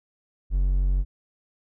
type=tone; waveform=triangle; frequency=46.25 Hz; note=F#1; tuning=in tune; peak=-17 dBFS; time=0.5-1.05 s; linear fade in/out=50 ms; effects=none